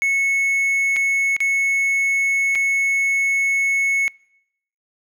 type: tone with dropouts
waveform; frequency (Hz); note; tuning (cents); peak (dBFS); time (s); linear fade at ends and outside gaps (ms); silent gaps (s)
triangle; 2200; C#7; -14; -14; 0.02-4.08; 0; 0.962-0.966 / 1.365-1.404 / 2.551-2.555
effects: noise-tail reverb RT60 0.8 s tail -26 dB re dry